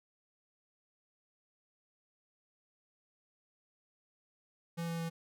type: tone with pitch steps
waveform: square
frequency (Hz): 168.2 / 167.04 / 165.88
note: E3 / E3 / E3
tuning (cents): +35 / +23 / +11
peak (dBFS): -36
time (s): 4.77-5.1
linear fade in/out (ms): 20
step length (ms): 110
effects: none